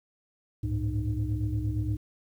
sine tone cluster, 67.7 / 101.1 / 109.7 / 305.8 Hz, C#2 / G#2 / A2 / D#4, -40 / -46 / -5 / -30 cents, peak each -32 / -31 / -29 / -35 dBFS, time 0.63-1.97 s, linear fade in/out 10 ms, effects tanh soft clip ceiling -19 dBFS + 10-bit

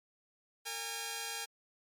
5% pulse tone pair together, 457 / 814.3 Hz, A#4 / G#5, -34 / -34 cents, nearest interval minor seventh, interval 1000 cents, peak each -32 / -27 dBFS, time 0.65-1.46 s, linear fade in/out 20 ms, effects MP3 96 kbps

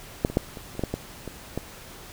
clicks, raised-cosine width 2 ms, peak -6 / -20 / -6 / -24 / -29 / -16 / -11 / -13 / -20 / -14 dBFS, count 10, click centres 0.249 / 0.3 / 0.371 / 0.572 / 0.752 / 0.794 / 0.837 / 0.94 / 1.277 / 1.576 s, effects pink hiss -44 dBFS RMS until 2.12 s

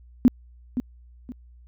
sine tone with echo, 247.9 Hz, B3, 7 cents sharp, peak -10 dBFS, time 0.25-0.28 s, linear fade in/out 0 ms, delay 520 ms, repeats 2, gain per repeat -11 dB, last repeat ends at 1.32 s, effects added 60 Hz sine -47 dBFS peak until 1.67 s

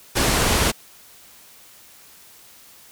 pink low-pass noise, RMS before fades -19 dBFS, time 0.15-0.72 s, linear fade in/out 20 ms, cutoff 12000 Hz, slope 24 dB/octave, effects white hiss -48 dBFS RMS until 2.91 s

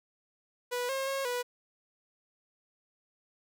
sawtooth tone with pitch steps, 490.8 / 537 / 544 / 490.4 Hz, B4 / C5 / C#5 / B4, -11 / +45 / -33 / -12 cents, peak -27 dBFS, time 0.71-1.43 s, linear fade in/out 20 ms, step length 180 ms, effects none

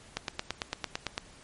click train, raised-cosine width 0.2 ms, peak -13 dBFS, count 10, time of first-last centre 0.17-1.179 s, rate 8.92 Hz, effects pink hiss -54 dBFS RMS until 1.43 s + MP3 48 kbps

